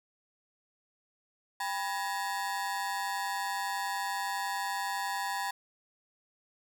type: ring-modulated tone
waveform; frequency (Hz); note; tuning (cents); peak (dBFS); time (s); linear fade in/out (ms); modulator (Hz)
30% pulse; 890; A5; +20; -26; 1.6-5.51; 5; 94.2
effects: none